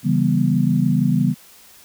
sine chord, C# half-diminished seventh, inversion none, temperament equal with one note detuned, 138.59 / 164.81 / 196 / 242.7 Hz, C#3 / E3 / G3 / B3, 0 / 0 / 0 / -30 cents, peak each -20 dBFS, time 0.03-1.35 s, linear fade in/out 50 ms, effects white hiss -47 dBFS RMS until 1.84 s

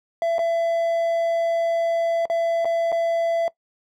triangle tone with dropouts, 670 Hz, E5, 28 cents sharp, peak -17 dBFS, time 0.22-3.48 s, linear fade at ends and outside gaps 1 ms, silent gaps 0.383-0.391 / 2.255-2.299 / 2.647-2.654 / 2.919-2.925 s, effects noise-tail reverb RT60 0.1 s tail -19 dB re dry

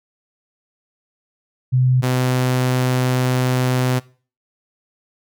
sine / sawtooth tone pair in turn, 127.7 / 127.24 Hz, C3 / C3, -42 / -48 cents, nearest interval unison, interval 6 cents, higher first, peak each -12 dBFS, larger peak neither, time 1.72-2.02 / 2.02-4 s, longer second, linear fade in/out 20 ms, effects noise-tail reverb RT60 0.4 s tail -21 dB re dry

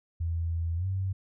sine tone with pitch glide, 83.4 to 95.25 Hz, E2 to G2, +21 to -49 cents, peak -27 dBFS, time 0.2-1.13 s, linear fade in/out 10 ms, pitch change +230 cents, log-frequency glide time 0.76-0.86 s, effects none

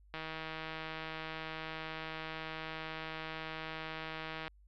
click train, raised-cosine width 0.3 ms, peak -25 dBFS, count 691, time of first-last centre 0.14-4.48 s, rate 159 Hz, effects added 50 Hz sine -59 dBFS peak until 4.67 s + low-pass 4000 Hz 12 dB/octave

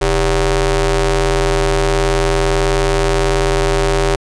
sawtooth ring-modulated tone, 178.2 Hz, F3, 35 cents sharp, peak -5 dBFS, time 0.01-4.16 s, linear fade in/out 10 ms, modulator 218 Hz, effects resampled to 22050 Hz

